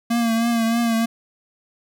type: tone with vibrato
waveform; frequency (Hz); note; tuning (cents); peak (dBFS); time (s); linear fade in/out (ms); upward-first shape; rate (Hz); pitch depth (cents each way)
square; 230.7; A#3; -18; -18; 0.1-1.06; 10; triangle; 3.2; 48
effects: none